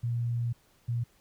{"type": "tone pair in turn", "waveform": "sine", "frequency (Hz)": [118.6, 118.6], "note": ["A#2", "A#2"], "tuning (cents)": [30, 30], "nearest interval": "unison", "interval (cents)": 0, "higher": "neither", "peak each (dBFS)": -27, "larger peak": "neither", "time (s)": [[0.03, 0.53], [0.88, 1.04]], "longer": "first", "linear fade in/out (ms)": 10, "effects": ["pink hiss -65 dBFS RMS until 1.2 s"]}